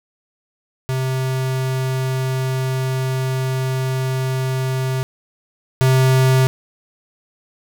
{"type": "tone pair in turn", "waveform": "square", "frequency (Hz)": [130.81, 130.81], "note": ["C3", "C3"], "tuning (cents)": [0, 0], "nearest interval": "unison", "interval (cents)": 0, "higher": "neither", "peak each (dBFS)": [-19, -12], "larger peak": "second", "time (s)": [[0.89, 5.03], [5.81, 6.47]], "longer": "first", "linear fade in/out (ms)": 0, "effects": []}